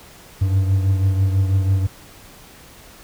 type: beating tone pair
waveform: triangle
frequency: 95.5 / 101.6 Hz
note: G2 / G#2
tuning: -45 / -38 cents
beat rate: 6.1 Hz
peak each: -13 / -22 dBFS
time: 0.41-1.87 s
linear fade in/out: 10 ms
effects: pink hiss -44 dBFS RMS until 3.03 s